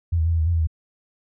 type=tone with pitch steps; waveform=sine; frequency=84.8 / 80 / 83.8 / 82.4 / 78.8 / 86.2 / 82.3 / 79.5 Hz; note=E2 / D#2 / E2 / E2 / D#2 / F2 / E2 / D#2; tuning=+50 / +49 / +29 / 0 / +23 / -22 / -2 / +38 cents; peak=-17 dBFS; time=0.12-0.672 s; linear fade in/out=10 ms; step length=69 ms; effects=none